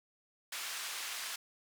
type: band-pass noise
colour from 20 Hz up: pink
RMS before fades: -41 dBFS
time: 0.52-1.36 s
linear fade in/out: 5 ms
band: 1500 to 12000 Hz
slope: 12 dB/octave
effects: none